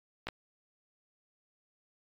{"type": "clicks", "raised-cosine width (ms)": 0.3, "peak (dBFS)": [-20, -21], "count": 2, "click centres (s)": [0.27, 0.287], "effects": ["AAC 32 kbps"]}